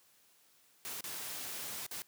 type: noise with dropouts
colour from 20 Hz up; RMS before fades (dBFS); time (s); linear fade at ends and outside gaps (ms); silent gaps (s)
white; -42; 0.85-2.02; 0; 1.007-1.04 / 1.865-1.912
effects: white hiss -67 dBFS RMS until 2.07 s + high-pass 100 Hz 12 dB/octave